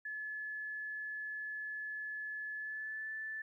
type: tone with pitch glide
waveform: sine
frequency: 1717 to 1753.1 Hz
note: A6 to A6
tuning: -43 to -7 cents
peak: -39 dBFS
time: 0.05-3.42 s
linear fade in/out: 5 ms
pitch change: +36 cents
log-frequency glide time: 2.54-3.12 s
effects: 13-bit